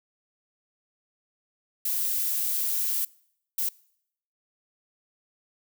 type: noise bursts at uneven times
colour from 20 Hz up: violet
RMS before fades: -27 dBFS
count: 2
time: 1.85-3.05 / 3.58-3.69 s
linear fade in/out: 5 ms
effects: noise-tail reverb RT60 0.7 s tail -24 dB re dry